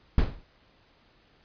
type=noise with exponential decay; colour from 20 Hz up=brown; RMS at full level=-17 dBFS; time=0.18-0.44 s; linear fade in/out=2 ms; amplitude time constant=56 ms; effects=pink hiss -62 dBFS RMS until 1.44 s + resampled to 11025 Hz